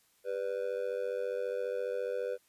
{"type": "tone with amplitude modulation", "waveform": "triangle", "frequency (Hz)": 493.9, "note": "B4", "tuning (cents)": 0, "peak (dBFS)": -26, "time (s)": [0.24, 2.38], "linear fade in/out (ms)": 50, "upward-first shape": "sine", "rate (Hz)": 94.7, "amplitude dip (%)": 95, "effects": ["white hiss -69 dBFS RMS until 2.48 s", "resampled to 32000 Hz"]}